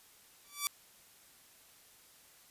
5% pulse tone with exponential growth, 1158 Hz, D6, 25 cents flat, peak -16 dBFS, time 0.44-0.67 s, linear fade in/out 0 ms, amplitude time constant 48 ms, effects white hiss -61 dBFS RMS until 2.5 s + resampled to 32000 Hz

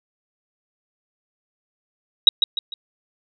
sine tone with echo, 3820 Hz, A#7, 42 cents sharp, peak -5 dBFS, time 2.27-2.29 s, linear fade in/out 2 ms, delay 150 ms, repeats 3, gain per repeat -8 dB, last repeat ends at 2.74 s, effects none

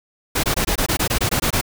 pink noise bursts, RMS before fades -19 dBFS, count 12, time 0.35-1.613 s, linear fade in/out 10 ms, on 86 ms, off 21 ms, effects none

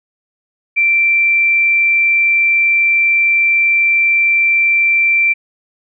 sine tone, 2349 Hz, D7, in tune, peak -9 dBFS, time 0.76-5.34 s, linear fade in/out 20 ms, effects none

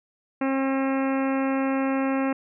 harmonic tone, 268.7 Hz, C4, 46 cents sharp, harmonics 1 / 2 / 3 / 4 / 5 / 6 / 7 / 8 / 9 / 10, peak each -23 / -29 / -33 / -35 / -37 / -39 / -40 / -41 / -42 / -43 dBFS, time 0.41-2.33 s, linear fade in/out 5 ms, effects none

